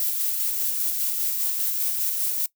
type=noise with tremolo; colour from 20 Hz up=violet; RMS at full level=-24 dBFS; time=0-2.46 s; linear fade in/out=2 ms; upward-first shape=square; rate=5 Hz; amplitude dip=25%; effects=noise-tail reverb RT60 0.1 s tail -20 dB re dry